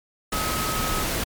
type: tone in noise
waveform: sine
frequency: 1274 Hz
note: D#6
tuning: 41 cents sharp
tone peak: -29 dBFS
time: 0.32-1.03 s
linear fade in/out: 5 ms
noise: pink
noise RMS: -26 dBFS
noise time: 0.32-1.24 s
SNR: -6 dB
effects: MP3 96 kbps